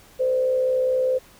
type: tone with frequency modulation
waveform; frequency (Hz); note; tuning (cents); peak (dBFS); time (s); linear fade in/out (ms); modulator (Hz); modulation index
sine; 514; C5; -31; -18; 0.19-1.19; 20; 64.7; 0.39
effects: pink hiss -51 dBFS RMS until 1.39 s